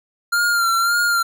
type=tone with vibrato; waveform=square; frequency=1389 Hz; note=F6; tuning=10 cents flat; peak=-16 dBFS; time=0.32-1.23 s; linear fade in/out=10 ms; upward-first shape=sine; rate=1.8 Hz; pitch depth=43 cents each way; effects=none